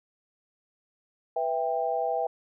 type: chord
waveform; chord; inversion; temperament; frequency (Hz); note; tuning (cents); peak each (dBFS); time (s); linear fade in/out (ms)
sine; E minor; second; just; 494.4 / 659.3 / 791.1; B4 / E5 / G5; +2 / 0 / +16; -31 / -29 / -29; 1.36-2.27; 5
effects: none